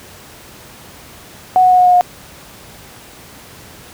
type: tone with pitch steps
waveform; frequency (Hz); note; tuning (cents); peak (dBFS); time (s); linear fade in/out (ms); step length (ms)
sine; 740 / 735.3 / 730.7 / 726 / 721.4 / 716.9; F#5 / F#5 / F#5 / F#5 / F#5 / F5; 0 / -11 / -22 / -33 / -44 / +45; -6; 1.56-2.01; 0; 75
effects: pink hiss -38 dBFS RMS until 3.93 s + high-pass 60 Hz 12 dB/octave